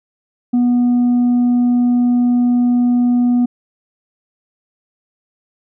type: tone with tanh clipping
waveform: triangle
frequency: 244 Hz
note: B3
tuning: 21 cents flat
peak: -11 dBFS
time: 0.53-3.46 s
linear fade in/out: 10 ms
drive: 7 dB
effects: none